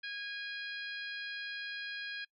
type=harmonic tone; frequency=821 Hz; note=G#5; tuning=20 cents flat; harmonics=2 / 3 / 4 / 5 / 6; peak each=-41 / -45 / -47 / -49 / -51 dBFS; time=0.03-2.25 s; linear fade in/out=10 ms; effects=noise-tail reverb RT60 0.1 s tail -23 dB re dry